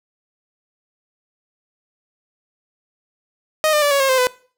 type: tone with pitch steps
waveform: sawtooth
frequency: 622.3 / 600.4 / 579.3 / 558.9 / 539.2 / 520.3 / 502 Hz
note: D#5 / D5 / D5 / C#5 / C#5 / C5 / B4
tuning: 0 / +38 / -24 / +14 / -48 / -10 / +28 cents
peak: -10 dBFS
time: 3.64-4.27 s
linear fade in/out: 0 ms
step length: 90 ms
effects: noise-tail reverb RT60 0.4 s tail -20 dB re dry